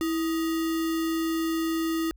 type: tone with sample-and-hold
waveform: sine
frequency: 326.6 Hz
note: E4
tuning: 16 cents flat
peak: -24 dBFS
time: 0.01-2.11 s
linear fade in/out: 0 ms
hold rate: 1575 Hz
effects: added 50 Hz sine -51 dBFS peak until 2.16 s